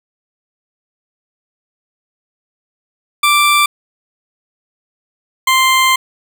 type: tone pair in turn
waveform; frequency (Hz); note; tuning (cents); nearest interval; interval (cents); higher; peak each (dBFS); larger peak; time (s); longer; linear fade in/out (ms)
20% pulse; 1174.7 / 1046.5; D6 / C6; 0 / 0; major second; 200; first; -4; neither; 3.23-3.66 / 5.47-5.96; second; 5
effects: none